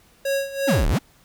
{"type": "tone with tremolo", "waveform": "square", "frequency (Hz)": 550, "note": "C#5", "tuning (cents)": -14, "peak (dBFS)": -20, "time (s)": [0.25, 0.85], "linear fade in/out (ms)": 5, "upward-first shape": "sine", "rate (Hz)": 2.9, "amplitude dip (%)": 80}
{"type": "exponential two-way sweep", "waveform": "square", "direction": "down then up", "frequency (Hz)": [330, 30.87, 330], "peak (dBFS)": -18, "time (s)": [0.67, 0.99], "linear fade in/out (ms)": 20, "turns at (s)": 0.88}
{"effects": ["pink hiss -56 dBFS RMS until 1.24 s"]}